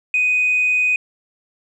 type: tone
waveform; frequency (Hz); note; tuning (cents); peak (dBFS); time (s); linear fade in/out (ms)
sine; 2495; D#7; +4; -13; 0.14-0.96; 2
effects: tanh soft clip ceiling -10 dBFS